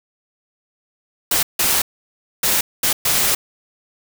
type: noise bursts at uneven times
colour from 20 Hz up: white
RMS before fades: -17 dBFS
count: 5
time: 1.31-1.43 / 1.59-1.82 / 2.43-2.61 / 2.83-2.93 / 3.05-3.35 s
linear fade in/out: 5 ms
effects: none